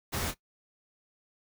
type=noise with echo; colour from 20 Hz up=pink; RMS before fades=-33 dBFS; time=0.12-0.32 s; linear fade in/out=20 ms; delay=25 ms; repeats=1; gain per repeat=-9 dB; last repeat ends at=0.345 s; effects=noise-tail reverb RT60 0.1 s tail -17 dB re dry